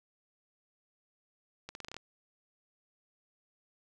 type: accelerating click train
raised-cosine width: 0.2 ms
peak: -25 dBFS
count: 8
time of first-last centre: 1.69-1.966 s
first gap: 61 ms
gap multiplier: 0.85
effects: none